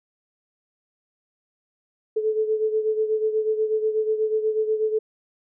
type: beating tone pair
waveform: sine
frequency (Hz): 433 / 441.2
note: A4 / A4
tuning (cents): -28 / +5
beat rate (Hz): 8.2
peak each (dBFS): -21 / -27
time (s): 2.16-4.99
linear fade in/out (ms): 10
effects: none